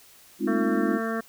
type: chord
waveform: sine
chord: F minor seventh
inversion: first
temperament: equal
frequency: 207.7 / 261.6 / 311.1 / 349.2 Hz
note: Ab3 / C4 / Eb4 / F4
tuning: 0 / 0 / 0 / 0 cents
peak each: -28 dBFS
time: 0.39-1 s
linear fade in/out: 50 ms
type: harmonic tone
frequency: 225.5 Hz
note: A3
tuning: 43 cents sharp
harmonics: 1 / 2 / 3 / 5 / 6 / 7 / 8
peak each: -29 / -32 / -34 / -36 / -37 / -37 / -38 dBFS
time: 0.47-1.21 s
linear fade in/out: 10 ms
effects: white hiss -53 dBFS RMS until 1.28 s